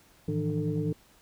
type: tone cluster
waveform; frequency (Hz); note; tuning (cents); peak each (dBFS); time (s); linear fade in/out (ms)
sine; 108 / 158.3 / 168.2 / 299.9 / 445.7; A2 / D#3 / E3 / D4 / A4; -32 / +30 / +35 / +36 / +22; -34 / -30 / -34 / -33 / -34; 0.28-0.93; 5
effects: tanh soft clip ceiling -17 dBFS + pink hiss -60 dBFS RMS until 1.21 s